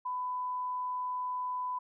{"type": "tone", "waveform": "sine", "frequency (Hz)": 1000, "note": "B5", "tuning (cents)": 21, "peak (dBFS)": -32, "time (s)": [0.05, 1.79], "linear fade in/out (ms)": 10, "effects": []}